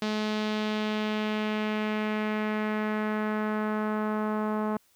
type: tone with low-pass filter sweep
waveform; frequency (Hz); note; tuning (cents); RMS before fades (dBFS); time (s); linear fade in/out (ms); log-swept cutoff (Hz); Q
sawtooth; 213.8; A3; -49; -29; 0.02-4.77; 2; 4400 to 1100; 1.7
effects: white hiss -65 dBFS RMS until 4.95 s